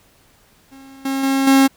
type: tone with level steps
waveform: 45% pulse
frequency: 270.1 Hz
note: C#4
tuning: 45 cents flat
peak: -39 / -19 / -15 / -9 dBFS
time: 0.71-1.68 s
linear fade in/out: 20 ms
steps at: 1.05 / 1.23 / 1.47 s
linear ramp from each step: 5 ms
effects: pink hiss -54 dBFS RMS until 1.76 s